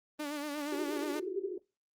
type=tone with vibrato; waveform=sawtooth; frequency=293.7 Hz; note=D4; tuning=in tune; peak=-31 dBFS; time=0.19-1.2 s; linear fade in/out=10 ms; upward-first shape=sine; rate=8.4 Hz; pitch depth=59 cents each way
type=band-pass noise; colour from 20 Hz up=pink; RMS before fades=-38 dBFS; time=0.72-1.58 s; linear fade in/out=5 ms; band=350 to 400 Hz; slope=96 dB/octave
effects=noise-tail reverb RT60 0.3 s tail -24 dB re dry + Opus 24 kbps